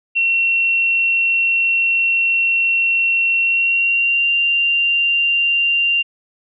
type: tone with pitch glide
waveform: sine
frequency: 2723 to 2779 Hz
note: F7 to F7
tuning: -44 to -9 cents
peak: -13 dBFS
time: 0.15-6.03 s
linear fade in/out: 20 ms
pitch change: +35 cents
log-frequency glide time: 3.41-4.32 s
effects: none